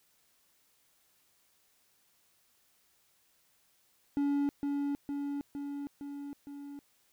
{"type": "tone with echo", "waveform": "triangle", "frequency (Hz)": 284.1, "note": "C#4", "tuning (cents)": 43, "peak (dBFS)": -25, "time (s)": [4.17, 4.49], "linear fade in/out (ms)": 0, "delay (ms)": 460, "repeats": 5, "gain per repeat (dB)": -3, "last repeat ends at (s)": 6.79, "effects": ["white hiss -70 dBFS RMS until 7.12 s"]}